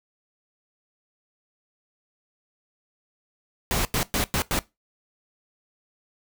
pink noise bursts at uneven times, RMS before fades -24 dBFS, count 5, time 3.71-3.85 / 3.94-4.03 / 4.14-4.24 / 4.34-4.42 / 4.51-4.59 s, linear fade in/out 0 ms, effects noise-tail reverb RT60 0.2 s tail -19 dB re dry

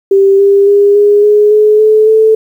sine tone with pitch steps, 392 / 398.4 / 404.9 / 411.5 / 418.2 / 425 / 431.9 / 439 Hz, G4 / G4 / G#4 / G#4 / G#4 / G#4 / A4 / A4, 0 / +28 / -44 / -16 / +12 / +40 / -32 / -4 cents, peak -3 dBFS, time 0.11-2.35 s, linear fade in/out 5 ms, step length 280 ms, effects 7-bit

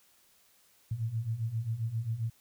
sine beating tone pair, 108.8 / 116.3 Hz, A2 / A#2, -19 / -4 cents, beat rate 7.5 Hz, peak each -36 / -32 dBFS, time 0.91-2.3 s, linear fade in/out 5 ms, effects white hiss -65 dBFS RMS until 2.4 s

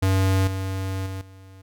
square tone with level steps, 95.4 Hz, G2, 47 cents flat, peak -18 / -26 / -30 / -44 dBFS, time 0.02-1.62 s, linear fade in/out 10 ms, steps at 0.47 / 1.06 / 1.21 s, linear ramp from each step 5 ms, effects none

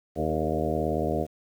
harmonic tone with a mistuned harmonic, 78.1 Hz, D#2, 7 cents sharp, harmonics 1 / 2 / 3 / 4 / 5 / 6 / 7 / 8 / 9, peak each -33 / -33 / -33 / -33 / -33 / -33 / -33 / -33 / -33 dBFS, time 0.15-1.27 s, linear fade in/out 50 ms, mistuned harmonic 5, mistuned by +37 cents, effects 9-bit

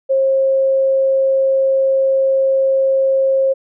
sine tone, 536 Hz, C5, 42 cents sharp, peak -11 dBFS, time 0.09-3.54 s, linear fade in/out 20 ms, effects none

